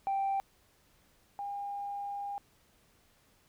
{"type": "tone pair in turn", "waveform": "sine", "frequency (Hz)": [784, 806.5], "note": ["G5", "G5"], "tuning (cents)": [0, 49], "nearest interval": "unison", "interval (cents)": 49, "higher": "second", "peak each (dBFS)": [-27, -35], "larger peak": "first", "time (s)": [[0.07, 0.4], [1.39, 2.38]], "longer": "second", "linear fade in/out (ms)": 0, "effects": ["tanh soft clip ceiling -26 dBFS", "pink hiss -67 dBFS RMS until 3.48 s"]}